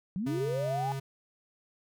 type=linear sweep; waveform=sine; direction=up; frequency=170 to 845 Hz; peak=-30 dBFS; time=0.16-0.92 s; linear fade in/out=0 ms
type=tone; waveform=square; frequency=135.9 Hz; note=C#3; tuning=34 cents flat; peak=-34 dBFS; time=0.26-1 s; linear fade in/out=10 ms
effects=none